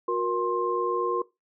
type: tone cluster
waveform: sine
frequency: 363.1 / 471.5 / 1056 Hz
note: F#4 / A#4 / C6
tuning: -33 / +20 / +16 cents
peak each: -28 dBFS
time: 0.08-1.22 s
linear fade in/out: 5 ms
effects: noise-tail reverb RT60 0.2 s tail -19 dB re dry